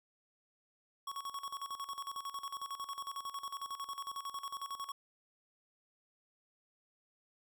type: tone with tremolo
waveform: square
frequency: 1108.7 Hz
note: C#6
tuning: in tune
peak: -39 dBFS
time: 1.07-4.92 s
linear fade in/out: 5 ms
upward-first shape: square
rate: 11 Hz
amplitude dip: 75%
effects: none